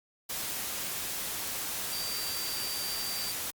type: tone in noise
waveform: sine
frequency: 4679 Hz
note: D8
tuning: 7 cents flat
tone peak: -36 dBFS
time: 1.92-3.32 s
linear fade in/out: 10 ms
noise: white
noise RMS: -35 dBFS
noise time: 0.29-3.51 s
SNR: -4 dB
effects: Opus 48 kbps